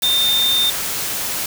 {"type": "tone in noise", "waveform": "sine", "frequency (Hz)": 3620, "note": "A7", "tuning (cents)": 48, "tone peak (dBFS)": -14, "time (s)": [0.03, 0.7], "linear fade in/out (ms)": 2, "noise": "white", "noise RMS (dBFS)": -23, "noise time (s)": [0.02, 1.46], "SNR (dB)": 6, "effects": []}